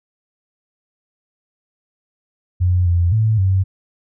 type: tone with pitch steps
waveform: sine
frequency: 89.9 / 86.7 / 109.8 / 95.1 Hz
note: F#2 / F2 / A2 / F#2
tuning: -49 / -12 / -3 / +48 cents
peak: -12 dBFS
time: 2.6-3.64 s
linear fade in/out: 20 ms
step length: 260 ms
effects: none